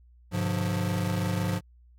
square tone cluster, 101.2 / 127.4 / 147 / 177.1 Hz, G#2 / C3 / D3 / F3, -44 / -46 / +2 / +24 cents, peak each -30 / -37 / -38 / -30 dBFS, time 0.31-1.61 s, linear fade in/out 50 ms, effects added 60 Hz sine -53 dBFS peak until 1.98 s + AAC 64 kbps

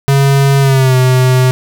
square tone with pitch glide, 138.2 to 128.2 Hz, C#3 to C3, -5 to -35 cents, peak -7 dBFS, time 0.08-1.51 s, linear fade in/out 0 ms, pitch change -130 cents, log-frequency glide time 0.6-0.96 s, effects none

